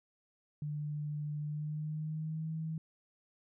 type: tone with pitch glide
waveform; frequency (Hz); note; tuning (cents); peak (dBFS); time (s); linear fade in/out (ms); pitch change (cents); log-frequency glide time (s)
sine; 148.9 to 159.59; D3 to D#3; +24 to +44; -35; 0.62-2.78; 2; +120; 1.41-2.51
effects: none

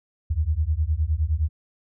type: beating tone pair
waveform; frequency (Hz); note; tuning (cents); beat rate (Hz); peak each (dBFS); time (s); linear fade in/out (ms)
sine; 73.1 / 82.8; D2 / E2; -7 / +8; 9.7; -23; 0.3-1.49; 10
effects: none

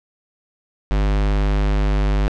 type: tone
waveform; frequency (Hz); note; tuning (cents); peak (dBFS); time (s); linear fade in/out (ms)
square; 50.4; G1; +49; -16; 0.91-2.28; 0
effects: low-pass 4000 Hz 12 dB/octave

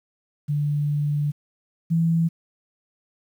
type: tone pair in turn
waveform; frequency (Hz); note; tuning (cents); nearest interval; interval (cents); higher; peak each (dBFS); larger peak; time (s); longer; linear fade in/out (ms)
sine; 146.83 / 165.4; D3 / E3; 0 / +6; major second; 206; second; -20 / -17; second; 0.48-1.32 / 1.9-2.29; first; 20
effects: 9-bit

